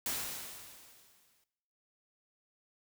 white noise with exponential decay, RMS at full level -34 dBFS, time 0.06-1.44 s, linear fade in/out 2 ms, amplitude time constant 300 ms, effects noise-tail reverb RT60 0.9 s tail -17 dB re dry

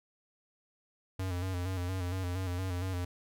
square tone with vibrato, 91.4 Hz, F#2, 21 cents flat, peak -33 dBFS, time 1.19-3.05 s, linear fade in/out 5 ms, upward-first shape square, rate 4.3 Hz, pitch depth 50 cents each way, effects none

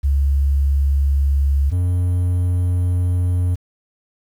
sine / triangle tone pair in turn, 69.7 / 89.28 Hz, C#2 / F2, +10 / +39 cents, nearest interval major third, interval 429 cents, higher second, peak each -13 dBFS, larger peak neither, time 0.03-1.71 / 1.71-3.56 s, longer second, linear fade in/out 20 ms, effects 8-bit

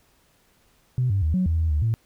sine tone with pitch steps, 126.1 / 98 / 78.1 / 184.1 / 81.5 / 80.8 / 75.2 / 112.8 Hz, B2 / G2 / D#2 / F#3 / E2 / E2 / D2 / A2, +36 / 0 / +7 / -8 / -19 / -34 / +42 / +44 cents, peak -18 dBFS, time 0.98-1.94 s, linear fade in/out 0 ms, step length 120 ms, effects tanh soft clip ceiling -14 dBFS + pink hiss -62 dBFS RMS until 2.05 s

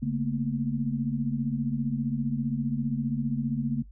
sine tone cluster, 140.8 / 223.7 / 238.8 Hz, C#3 / A3 / A#3, +27 / +29 / +42 cents, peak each -30 dBFS, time 0.02-3.83 s, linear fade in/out 10 ms, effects noise-tail reverb RT60 0.1 s tail -19 dB re dry + added 50 Hz sine -45 dBFS peak until 3.91 s

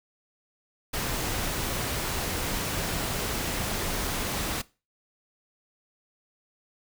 pink noise, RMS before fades -30 dBFS, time 0.93-4.62 s, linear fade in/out 10 ms, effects noise-tail reverb RT60 0.3 s tail -20 dB re dry

